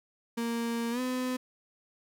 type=tone with pitch glide; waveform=35% pulse; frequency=232.7 to 253.8 Hz; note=A#3 to B3; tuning=-3 to +47 cents; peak=-28 dBFS; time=0.37-1.37 s; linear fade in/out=10 ms; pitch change=+150 cents; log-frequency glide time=0.91-1 s; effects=none